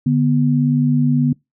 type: tone pair together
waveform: sine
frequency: 146.83 / 245.3 Hz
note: D3 / B3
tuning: 0 / -12 cents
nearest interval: major sixth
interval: 888 cents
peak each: -15 dBFS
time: 0.06-1.33 s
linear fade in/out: 5 ms
effects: noise-tail reverb RT60 0.2 s tail -25 dB re dry